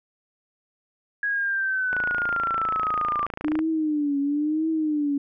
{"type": "linear sweep", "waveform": "sine", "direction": "down", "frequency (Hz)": [1661.2, 1174.7], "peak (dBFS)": -22, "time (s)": [1.23, 3.26], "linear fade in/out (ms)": 2}
{"type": "click train", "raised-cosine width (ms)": 0.5, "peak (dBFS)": -16, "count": 47, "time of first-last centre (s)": [1.93, 3.591], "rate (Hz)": 27.7}
{"type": "tone with vibrato", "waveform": "sine", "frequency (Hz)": 300.2, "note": "D4", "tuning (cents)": 38, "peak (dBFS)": -21, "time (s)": [3.44, 5.18], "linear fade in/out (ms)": 5, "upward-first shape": "triangle", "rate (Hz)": 1, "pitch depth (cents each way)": 130}
{"effects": []}